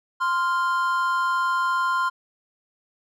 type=tone pair together; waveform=triangle; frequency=1042.9 / 1396.9 Hz; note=C6 / F6; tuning=-6 / 0 cents; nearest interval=perfect fourth; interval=506 cents; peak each=-20 / -23 dBFS; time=0.2-2.1 s; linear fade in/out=20 ms; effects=none